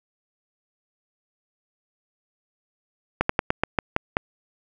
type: slowing click train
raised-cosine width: 0.5 ms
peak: -4 dBFS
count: 8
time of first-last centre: 3.21-4.169 s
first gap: 84 ms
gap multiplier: 1.16
effects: none